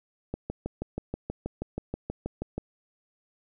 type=click train; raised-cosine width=2 ms; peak=-18 dBFS; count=15; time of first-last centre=0.34-2.58 s; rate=6.25 Hz; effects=none